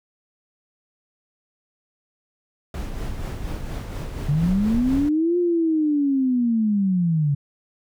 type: noise with tremolo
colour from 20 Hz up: brown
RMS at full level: -27 dBFS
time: 2.74-5.09 s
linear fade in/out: 2 ms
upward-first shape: sine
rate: 4.2 Hz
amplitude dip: 40%
type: linear two-way sweep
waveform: sine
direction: up then down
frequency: 138.59 to 355.7 to 138.59 Hz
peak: -17 dBFS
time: 4.28-7.35 s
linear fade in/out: 10 ms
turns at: 5.38 s
effects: none